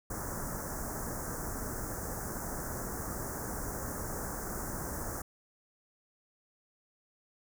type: band-stop noise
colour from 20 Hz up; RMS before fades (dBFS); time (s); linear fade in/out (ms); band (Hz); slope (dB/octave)
pink; -38; 0.1-5.22; 5; 1700 to 5900; 48
effects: none